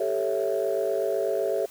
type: chord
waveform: sine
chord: A dominant seventh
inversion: third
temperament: equal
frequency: 392 / 440 / 554.4 / 659.3 Hz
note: G4 / A4 / C#5 / E5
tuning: 0 / 0 / 0 / 0 cents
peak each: -28 dBFS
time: 0-1.66 s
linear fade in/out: 5 ms
effects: tanh soft clip ceiling -16 dBFS + white hiss -50 dBFS RMS until 1.7 s